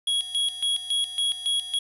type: tone with tremolo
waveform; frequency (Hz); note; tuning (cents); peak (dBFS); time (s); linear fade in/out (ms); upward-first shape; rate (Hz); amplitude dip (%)
square; 3322; G#7; 0; -22; 0.07-1.79; 5; square; 3.6; 75
effects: resampled to 24000 Hz + 8-bit